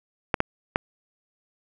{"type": "clicks", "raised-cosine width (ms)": 0.5, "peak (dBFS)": -5, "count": 3, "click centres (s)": [0.342, 0.404, 0.759], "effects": []}